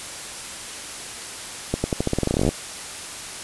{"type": "accelerating click train", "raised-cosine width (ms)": 2, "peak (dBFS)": -7, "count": 19, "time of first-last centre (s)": [1.74, 2.49], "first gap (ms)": 100, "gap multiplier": 0.88, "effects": ["white hiss -34 dBFS RMS until 3.43 s", "resampled to 24000 Hz"]}